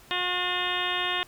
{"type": "harmonic tone with a mistuned harmonic", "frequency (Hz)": 360, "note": "F#4", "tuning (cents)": -47, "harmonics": [1, 2, 3, 4, 5, 6, 7, 8, 9, 10], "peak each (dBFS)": [-37, -35, -33, -37, -33, -38, -36, -33, -35, -33], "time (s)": [0.11, 1.23], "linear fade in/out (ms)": 0, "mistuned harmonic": 6, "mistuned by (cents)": -65, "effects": ["pink hiss -53 dBFS RMS until 1.27 s"]}